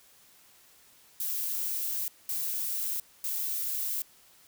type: noise bursts at uneven times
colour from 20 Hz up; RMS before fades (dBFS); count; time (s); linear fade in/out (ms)
violet; -32; 3; 1.2-2.08 / 2.29-3 / 3.24-4.02; 2
effects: white hiss -59 dBFS RMS until 4.47 s